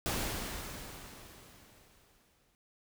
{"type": "noise with exponential decay", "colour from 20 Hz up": "pink", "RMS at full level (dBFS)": -33, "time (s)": [0.06, 2.55], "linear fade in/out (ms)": 0, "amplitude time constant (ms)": 540, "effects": []}